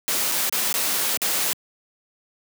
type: noise with dropouts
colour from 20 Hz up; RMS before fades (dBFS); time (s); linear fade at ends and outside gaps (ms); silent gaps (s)
white; -23; 0.08-1.53; 0; 0.316-0.32 / 0.494-0.525 / 0.727-0.741 / 1.171-1.218
effects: high-pass 200 Hz 12 dB/octave